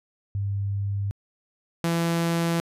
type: tone pair in turn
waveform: sine / sawtooth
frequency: 99.9 / 168.01 Hz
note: G2 / E3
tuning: +33 / +33 cents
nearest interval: major sixth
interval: 900 cents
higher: second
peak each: -24 / -18 dBFS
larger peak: second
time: 0.35-1.11 / 1.84-2.6 s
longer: neither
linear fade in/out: 0 ms
effects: resampled to 32000 Hz